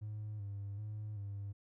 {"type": "tone with vibrato", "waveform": "triangle", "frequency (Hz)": 103.2, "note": "G#2", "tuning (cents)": -10, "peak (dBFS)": -37, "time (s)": [0.01, 1.53], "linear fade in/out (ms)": 20, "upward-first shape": "square", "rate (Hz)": 1.3, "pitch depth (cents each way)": 48, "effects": ["tanh soft clip ceiling -36 dBFS"]}